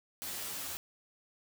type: noise with comb filter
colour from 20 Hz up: white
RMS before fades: -40 dBFS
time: 0.22-0.77 s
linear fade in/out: 0 ms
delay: 11 ms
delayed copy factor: +0.9
effects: none